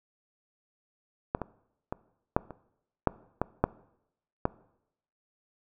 clicks, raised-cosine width 1 ms, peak -12 / -18 / -18 / -8 / -27 / -7 / -12 / -7 / -10 dBFS, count 9, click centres 1.349 / 1.417 / 1.925 / 2.365 / 2.507 / 3.073 / 3.416 / 3.64 / 4.454 s, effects noise-tail reverb RT60 0.8 s tail -21 dB re dry

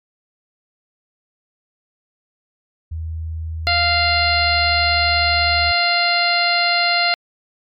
sine tone with pitch glide, 80.5 to 76.69 Hz, E2 to D#2, -41 to -24 cents, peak -23 dBFS, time 2.91-5.72 s, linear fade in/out 10 ms, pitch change -83 cents, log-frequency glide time 3.74-4.46 s
harmonic tone, 696 Hz, F5, 6 cents flat, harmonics 1 / 2 / 3 / 4 / 5 / 6 / 7, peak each -20 / -22 / -20 / -24 / -30 / -19 / -29 dBFS, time 3.67-7.14 s, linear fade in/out 0 ms
effects MP3 96 kbps

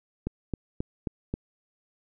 click train, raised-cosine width 3 ms, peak -16 dBFS, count 5, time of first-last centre 0.27-1.34 s, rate 3.74 Hz, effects none

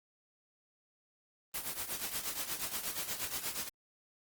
white noise with tremolo, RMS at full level -35 dBFS, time 1.54-3.69 s, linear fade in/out 5 ms, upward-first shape triangle, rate 8.4 Hz, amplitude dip 80%, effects Opus 24 kbps

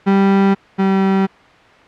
35% pulse tone pair in turn, 196 / 192.97 Hz, G3 / G3, 0 / -27 cents, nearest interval unison, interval 27 cents, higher first, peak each -8 / -10 dBFS, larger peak first, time 0.06-0.55 / 0.78-1.27 s, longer neither, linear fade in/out 20 ms, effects white hiss -44 dBFS RMS until 1.87 s + low-pass 2000 Hz 12 dB/octave

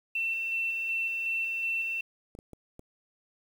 sine tone with tremolo, 2691 Hz, E7, 35 cents sharp, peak -27 dBFS, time 0.15-2.01 s, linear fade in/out 5 ms, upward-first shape square, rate 2.7 Hz, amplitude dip 25%
clicks, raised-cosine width 2 ms, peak -32 dBFS, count 4, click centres 2.351 / 2.389 / 2.533 / 2.794 s
effects 9-bit

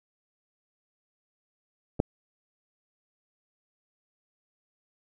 clicks, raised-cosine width 2 ms, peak -23 / -9 dBFS, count 2, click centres 1.994 / 2.001 s, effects none

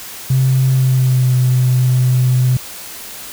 triangle tone with pitch glide, 131.5 to 126.8 Hz, C3 to B2, +9 to +46 cents, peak -6 dBFS, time 0.3-2.57 s, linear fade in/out 5 ms, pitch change -63 cents, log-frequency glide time 0.69-1.33 s, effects tanh soft clip ceiling -7 dBFS + white hiss -31 dBFS RMS until 3.32 s

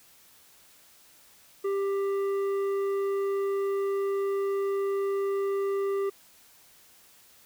sine tone with tanh clipping, 394.8 Hz, G4, 12 cents sharp, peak -27 dBFS, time 1.64-6.1 s, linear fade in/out 10 ms, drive 9 dB, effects white hiss -57 dBFS RMS until 7.45 s

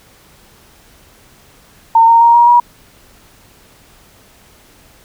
sine tone with pitch steps, 911 / 923.2 / 935.5 / 948 / 960.7 Hz, A#5 / A#5 / A#5 / A#5 / B5, -40 / -17 / +6 / +29 / -48 cents, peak -4 dBFS, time 1.95-2.6 s, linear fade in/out 5 ms, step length 130 ms, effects pink hiss -46 dBFS RMS until 5.04 s

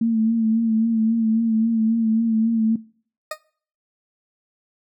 sine tone with vibrato, 224.8 Hz, A3, 37 cents sharp, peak -16 dBFS, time 0.01-2.76 s, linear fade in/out 5 ms, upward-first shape sine, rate 3.7 Hz, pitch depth 40 cents each way
20% pulse tone with exponential decay, 618 Hz, D#5, 12 cents flat, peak -18 dBFS, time 3.31-3.39 s, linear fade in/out 5 ms, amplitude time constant 17 ms
effects noise-tail reverb RT60 0.5 s tail -22 dB re dry

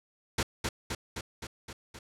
pink noise with echo, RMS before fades -28 dBFS, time 0.38-0.43 s, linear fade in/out 5 ms, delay 260 ms, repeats 6, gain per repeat -3 dB, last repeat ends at 1.99 s, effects low-pass 9000 Hz 12 dB/octave

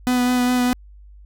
45% pulse tone with vibrato, 248.5 Hz, B3, 11 cents sharp, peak -16 dBFS, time 0.07-0.73 s, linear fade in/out 0 ms, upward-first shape sine, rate 4.9 Hz, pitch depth 14 cents each way, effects added 50 Hz sine -41 dBFS peak until 1.25 s

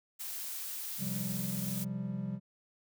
blue noise, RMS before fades -40 dBFS, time 0.19-1.85 s, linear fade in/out 20 ms
triangle chord, C suspended fourth, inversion none, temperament equal, 130.81 / 174.61 / 196 Hz, C3 / F3 / G3, 0 / 0 / 0 cents, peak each -38 / -38 / -35 dBFS, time 0.98-2.4 s, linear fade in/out 50 ms
effects none

